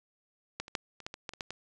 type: clicks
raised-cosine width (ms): 0.2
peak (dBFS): -17 / -29 / -13 / -30 / -20 / -24 / -20 / -27 / -18 / -21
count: 10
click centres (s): 0.6 / 0.681 / 0.752 / 1.003 / 1.065 / 1.141 / 1.292 / 1.336 / 1.408 / 1.506
effects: resampled to 22050 Hz